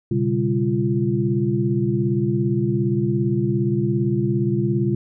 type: tone cluster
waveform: sine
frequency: 121.2 / 138.6 / 199.8 / 345.2 Hz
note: B2 / C#3 / G3 / F4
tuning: -32 / 0 / +33 / -20 cents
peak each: -23 dBFS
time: 0.11-4.95 s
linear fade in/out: 5 ms
effects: none